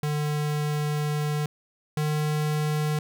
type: tone pair in turn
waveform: square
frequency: 149.3 / 151.47 Hz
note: D3 / D#3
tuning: +29 / -46 cents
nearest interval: unison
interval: 25 cents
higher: second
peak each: -25 / -24 dBFS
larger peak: second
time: 0.03-1.46 / 1.97-2.99 s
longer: first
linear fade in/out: 2 ms
effects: none